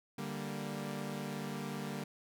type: chord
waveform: sawtooth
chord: G minor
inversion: second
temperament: equal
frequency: 146.83 / 196 / 233.1 Hz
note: D3 / G3 / Bb3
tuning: 0 / 0 / 0 cents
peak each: -39 / -38 / -39 dBFS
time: 0.18-2.04 s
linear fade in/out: 5 ms
effects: none